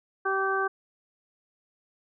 harmonic tone, 387 Hz, G4, 22 cents flat, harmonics 1 / 2 / 3 / 4, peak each -29 / -32 / -29 / -29 dBFS, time 0.25-0.68 s, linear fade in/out 10 ms, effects none

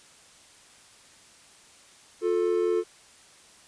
triangle tone pair together, 355 / 440 Hz, F4 / A4, +28 / 0 cents, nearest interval major third, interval 372 cents, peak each -23 dBFS, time 2.21-2.84 s, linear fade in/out 50 ms, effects white hiss -54 dBFS RMS until 3.67 s + resampled to 22050 Hz

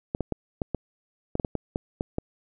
clicks, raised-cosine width 2 ms, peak -13 dBFS, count 12, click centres 0.149 / 0.207 / 0.323 / 0.618 / 0.747 / 1.354 / 1.398 / 1.448 / 1.553 / 1.759 / 2.009 / 2.184 s, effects none

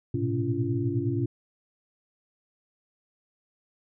sine tone cluster, 107.6 / 118.4 / 126.8 / 283.4 / 344.6 Hz, A2 / A#2 / B2 / C#4 / F4, -38 / +27 / +46 / +38 / -23 cents, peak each -31 dBFS, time 0.14-1.26 s, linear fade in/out 5 ms, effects none

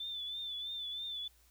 sine tone with vibrato, 3520 Hz, A7, in tune, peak -38 dBFS, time 0-1.28 s, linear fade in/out 5 ms, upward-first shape triangle, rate 3.1 Hz, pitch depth 62 cents each way, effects added 60 Hz sine -66 dBFS peak until 1.5 s + white hiss -68 dBFS RMS until 1.5 s

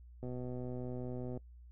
click train, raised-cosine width 2 ms, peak -30 dBFS, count 144, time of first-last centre 0.23-1.374 s, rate 125 Hz, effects noise-tail reverb RT60 0.1 s tail -21 dB re dry + added 60 Hz sine -52 dBFS peak until 1.71 s

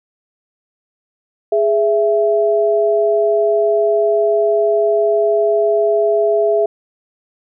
sine tone pair together, 416 / 663.5 Hz, G#4 / E5, +3 / +11 cents, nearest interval minor sixth, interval 808 cents, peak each -14 dBFS, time 1.52-6.66 s, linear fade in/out 5 ms, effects none

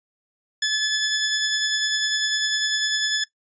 15% pulse tone with tremolo, 1724 Hz, A6, 36 cents flat, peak -12 dBFS, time 0.62-3.24 s, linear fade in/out 5 ms, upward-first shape sine, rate 10 Hz, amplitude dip 30%, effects noise-tail reverb RT60 0.1 s tail -19 dB re dry + resampled to 16000 Hz

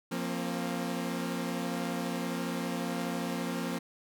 sawtooth chord, F suspended fourth, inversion none, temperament equal with one note detuned, 174.61 / 233.1 / 267.9 Hz, F3 / Bb3 / C4, 0 / 0 / +41 cents, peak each -32 / -32 / -33 dBFS, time 0.11-3.79 s, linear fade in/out 10 ms, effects none

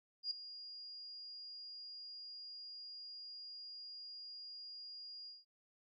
sine tone with ADSR envelope, 4842 Hz, D#8, 48 cents flat, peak -34 dBFS, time 0.23-5.45 s, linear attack 79 ms, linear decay 6 ms, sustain -14 dB, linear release 180 ms, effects none

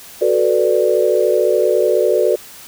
sine chord, B minor seventh, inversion second, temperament equal, 370 / 440 / 493.9 / 587.3 Hz, F#4 / A4 / B4 / D5, 0 / 0 / 0 / 0 cents, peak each -17 dBFS, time 0.21-2.36 s, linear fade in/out 10 ms, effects white hiss -38 dBFS RMS until 2.67 s

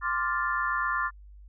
sine chord, D minor seventh, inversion third, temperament equal, 1046.5 / 1174.7 / 1396.9 / 1760 Hz, C6 / D6 / F6 / A6, 0 / 0 / 0 / 0 cents, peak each -31 dBFS, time 0.01-1.11 s, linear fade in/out 50 ms, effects added 50 Hz sine -46 dBFS peak until 1.48 s

